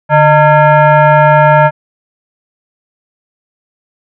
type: tone with frequency modulation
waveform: sine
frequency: 147.5 Hz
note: D3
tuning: 8 cents sharp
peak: -3 dBFS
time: 0.09-1.71 s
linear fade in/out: 50 ms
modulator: 760 Hz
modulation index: 1.6
effects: none